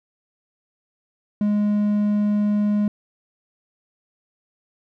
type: tone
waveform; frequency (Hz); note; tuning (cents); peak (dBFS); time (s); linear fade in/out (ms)
triangle; 207.7; G#3; 0; -15; 1.41-2.88; 2
effects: none